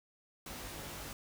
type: noise with comb filter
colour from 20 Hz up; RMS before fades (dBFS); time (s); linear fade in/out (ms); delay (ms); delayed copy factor
pink; -45; 0.46-1.13; 2; 20; +0.8
effects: none